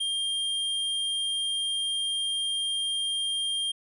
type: tone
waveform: square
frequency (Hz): 3202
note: G7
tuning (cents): +36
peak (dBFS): -27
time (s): 0-3.72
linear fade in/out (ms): 10
effects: resampled to 24000 Hz